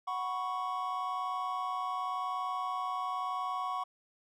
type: chord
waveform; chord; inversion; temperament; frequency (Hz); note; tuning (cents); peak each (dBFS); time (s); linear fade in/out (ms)
triangle; F# suspended fourth; none; equal; 740 / 987.8 / 1108.7; F#5 / B5 / C#6; 0 / 0 / 0; -36 / -38 / -33; 0.07-3.84; 10
effects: none